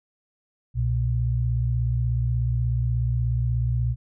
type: tone pair together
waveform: sine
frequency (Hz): 63.73 / 120.3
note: C2 / B2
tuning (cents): -45 / -45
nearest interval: major seventh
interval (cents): 1100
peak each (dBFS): -25 / -22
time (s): 0.74-3.96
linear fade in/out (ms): 50
effects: none